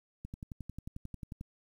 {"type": "click train", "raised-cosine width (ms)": 5, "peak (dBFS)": -29, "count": 14, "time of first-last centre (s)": [0.25, 1.411], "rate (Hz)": 11.2, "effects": ["10-bit"]}